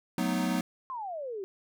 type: chord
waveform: square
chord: B dominant seventh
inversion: second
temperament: equal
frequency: 185 / 220 / 246.9 / 311.1 Hz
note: F#3 / A3 / B3 / D#4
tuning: 0 / 0 / 0 / 0 cents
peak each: -32 / -36 / -32 / -35 dBFS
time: 0.18-0.61 s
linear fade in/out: 2 ms
type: exponential sweep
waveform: sine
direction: down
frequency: 1079 to 370 Hz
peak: -34 dBFS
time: 0.9-1.44 s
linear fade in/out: 0 ms
effects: none